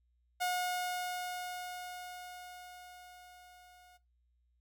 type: tone with level ramp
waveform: sawtooth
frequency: 722 Hz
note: F#5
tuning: 43 cents flat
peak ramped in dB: -27 to -55 dBFS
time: 0.4-3.98 s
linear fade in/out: 20 ms
effects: noise-tail reverb RT60 0.2 s tail -17 dB re dry + added 60 Hz sine -70 dBFS peak until 4.6 s